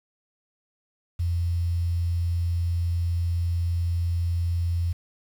sine tone with quantisation, 85.9 Hz, F2, 28 cents flat, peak -22 dBFS, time 1.19-4.93 s, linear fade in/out 10 ms, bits 8, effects none

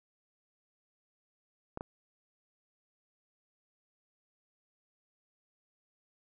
clicks, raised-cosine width 1 ms, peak -24 dBFS, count 2, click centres 1.774 / 1.809 s, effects none

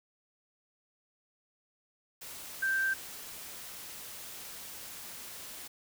sine tone in noise, 1568 Hz, G6, in tune, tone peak -27 dBFS, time 2.62-2.94 s, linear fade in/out 10 ms, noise white, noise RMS -45 dBFS, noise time 2.21-5.68 s, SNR +15 dB, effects none

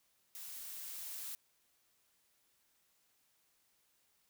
blue noise with level ramp, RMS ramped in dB -48 to -44 dBFS, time 0.35-1.35 s, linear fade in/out 0 ms, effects white hiss -75 dBFS RMS until 4.29 s

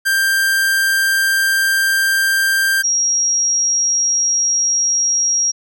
45% pulse / sine tone pair in turn, 1583 / 5641 Hz, G6 / F8, +17 / +16 cents, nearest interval octave + minor seventh, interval 2199 cents, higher second, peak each -13 dBFS, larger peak neither, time 0.05-2.83 / 2.83-5.52 s, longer first, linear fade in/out 20 ms, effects none

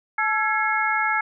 sine tone cluster, 865 / 1339 / 1672 / 2166 Hz, A5 / E6 / G#6 / C#7, -30 / +27 / +11 / -41 cents, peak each -25 dBFS, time 0.18-1.21 s, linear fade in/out 5 ms, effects none

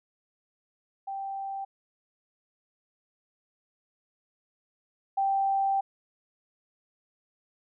sine tone pair in turn, 783 / 783 Hz, G5 / G5, -2 / -2 cents, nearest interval unison, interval 0 cents, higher neither, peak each -32 / -23 dBFS, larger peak second, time 1.07-1.65 / 5.17-5.81 s, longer second, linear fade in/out 10 ms, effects none

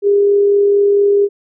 sine tone with amplitude modulation, 404.3 Hz, G#4, 46 cents flat, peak -7 dBFS, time 0.02-1.29 s, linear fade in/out 50 ms, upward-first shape sine, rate 44.4 Hz, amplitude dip 25%, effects none

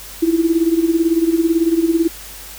sine tone with tremolo, 330.7 Hz, E4, 6 cents sharp, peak -9 dBFS, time 0.22-2.08 s, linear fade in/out 10 ms, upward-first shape sine, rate 18 Hz, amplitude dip 75%, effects added 50 Hz sine -40 dBFS peak until 2.58 s + white hiss -35 dBFS RMS until 2.58 s

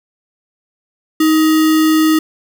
sine tone with sample-and-hold, 314.4 Hz, D#4, 18 cents sharp, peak -8 dBFS, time 1.2-2.19 s, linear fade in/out 5 ms, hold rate 1575 Hz, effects none

